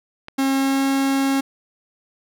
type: click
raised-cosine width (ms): 0.3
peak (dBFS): -18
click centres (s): 0.284
type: tone with pitch glide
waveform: 45% pulse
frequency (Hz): 270 to 272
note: C#4 to C#4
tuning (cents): -45 to -33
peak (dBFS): -17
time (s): 0.38-1.41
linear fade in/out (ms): 10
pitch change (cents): +12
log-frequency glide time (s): 0.5-0.85
effects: none